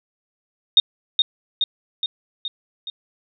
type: tone with echo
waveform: sine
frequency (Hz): 3693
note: A#7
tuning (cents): -17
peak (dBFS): -8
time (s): 0.77-0.8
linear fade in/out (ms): 2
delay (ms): 420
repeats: 5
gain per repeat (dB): -4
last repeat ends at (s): 2.9
effects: none